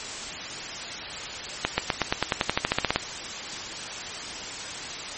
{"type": "accelerating click train", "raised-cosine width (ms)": 0.3, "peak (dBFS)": -4, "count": 16, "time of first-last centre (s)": [1.65, 2.96], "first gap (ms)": 130, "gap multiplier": 0.94, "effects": ["white hiss -34 dBFS RMS until 5.17 s", "MP3 32 kbps"]}